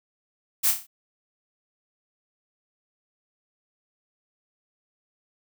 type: noise with echo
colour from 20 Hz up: blue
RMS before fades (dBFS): -21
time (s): 0.63-0.72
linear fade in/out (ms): 20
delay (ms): 30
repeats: 5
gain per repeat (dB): -6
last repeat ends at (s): 0.87
effects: none